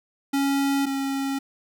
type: tone pair in turn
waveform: square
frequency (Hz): 277.2 / 273.2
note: C#4 / C#4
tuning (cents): 0 / -25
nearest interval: unison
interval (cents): 25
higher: first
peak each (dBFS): -21 / -25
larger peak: first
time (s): 0.33-0.86 / 0.86-1.39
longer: neither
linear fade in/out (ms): 10
effects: none